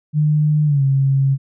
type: tone with pitch glide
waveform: sine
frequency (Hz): 151.2 to 136.27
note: D#3 to C#3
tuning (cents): -49 to -29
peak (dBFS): -12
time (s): 0.13-1.38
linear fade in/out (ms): 50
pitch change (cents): -180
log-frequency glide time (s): 0.65-0.83
effects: none